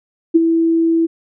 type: tone with ADSR envelope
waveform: sine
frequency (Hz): 329.6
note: E4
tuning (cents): 0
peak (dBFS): -4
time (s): 0.34-1.07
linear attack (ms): 18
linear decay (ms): 25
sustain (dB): -7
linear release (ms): 20
effects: none